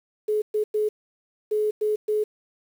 sine tone bursts at uneven times, 425 Hz, G#4, 40 cents sharp, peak -20 dBFS, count 6, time 0.28-0.42 / 0.54-0.64 / 0.74-0.89 / 1.51-1.71 / 1.81-1.96 / 2.08-2.24 s, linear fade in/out 10 ms, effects 8-bit

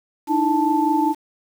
sine tone cluster, 301.1 / 326 / 879 Hz, D4 / E4 / A5, +43 / -19 / -2 cents, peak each -20 / -22 / -19 dBFS, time 0.27-1.15 s, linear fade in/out 50 ms, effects 7-bit

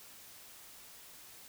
silence, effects white hiss -54 dBFS RMS until 1.48 s

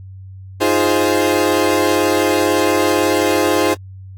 30% pulse chord, F minor seventh, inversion third, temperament equal, 311.1 / 349.2 / 415.3 / 523.3 Hz, Eb4 / F4 / Ab4 / C5, 0 / 0 / 0 / 0 cents, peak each -16 dBFS, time 0.6-3.75 s, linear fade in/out 20 ms, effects added 95 Hz sine -32 dBFS peak until 4.17 s + AAC 64 kbps

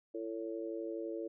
harmonic tone, 111.9 Hz, A2, 30 cents sharp, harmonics 3 / 4 / 5, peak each -40 / -42 / -44 dBFS, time 0.14-1.28 s, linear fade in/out 10 ms, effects none

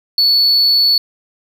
triangle tone, 4435 Hz, C#8, in tune, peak -7 dBFS, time 0.18-0.98 s, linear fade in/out 2 ms, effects tanh soft clip ceiling -3 dBFS + 8-bit

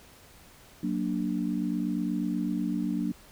sine chord, Gb augmented, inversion none, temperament equal, 185 / 233.1 / 293.7 Hz, Gb3 / Bb3 / D4, 0 / 0 / 0 cents, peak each -31 dBFS, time 0.83-3.12 s, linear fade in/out 5 ms, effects pink hiss -54 dBFS RMS until 3.31 s

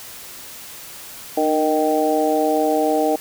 harmonic tone with a mistuned harmonic, 155.56 Hz, D#3, in tune, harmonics 2 / 3 / 4 / 5, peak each -21 / -21 / -21 / -21 dBFS, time 1.37-3.16 s, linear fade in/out 5 ms, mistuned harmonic 2, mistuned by -37 cents, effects white hiss -37 dBFS RMS until 3.2 s

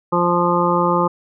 harmonic tone, 174.61 Hz, F3, in tune, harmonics 1 / 2 / 3 / 5 / 6 / 7, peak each -21 / -21 / -21 / -21 / -21 / -21 dBFS, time 0.12-1.08 s, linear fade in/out 10 ms, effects none

